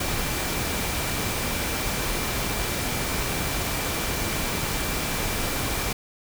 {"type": "tone in noise", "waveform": "sine", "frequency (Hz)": 2349, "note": "D7", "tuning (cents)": 0, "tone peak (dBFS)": -38, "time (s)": [0, 5.93], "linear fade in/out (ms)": 5, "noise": "pink", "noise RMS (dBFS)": -27, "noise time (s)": [0, 5.93], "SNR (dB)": -14, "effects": []}